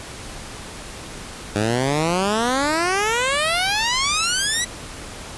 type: exponential sweep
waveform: 10% pulse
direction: up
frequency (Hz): 100.5 to 1994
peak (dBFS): -10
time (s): 1.55-4.65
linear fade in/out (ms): 10
effects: pink hiss -35 dBFS RMS until 5.37 s + resampled to 24000 Hz